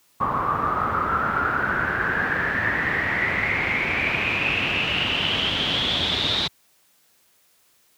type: noise with low-pass filter sweep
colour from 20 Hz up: pink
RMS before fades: -23 dBFS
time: 0.2-6.48 s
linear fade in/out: 10 ms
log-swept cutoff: 1100 to 3800 Hz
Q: 9.3
effects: white hiss -61 dBFS RMS until 7.97 s + high-pass 80 Hz 12 dB/octave